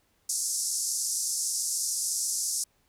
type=band-pass noise; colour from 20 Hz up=pink; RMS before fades=-30 dBFS; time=0.29-2.64 s; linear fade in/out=5 ms; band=5300 to 11000 Hz; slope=48 dB/octave; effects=pink hiss -69 dBFS RMS until 2.88 s